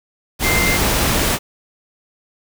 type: tone in noise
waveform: sine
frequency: 2093 Hz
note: C7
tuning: in tune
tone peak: -18 dBFS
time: 0.42-0.79 s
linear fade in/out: 50 ms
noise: pink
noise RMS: -17 dBFS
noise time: 0.39-1.39 s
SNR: -4 dB
effects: none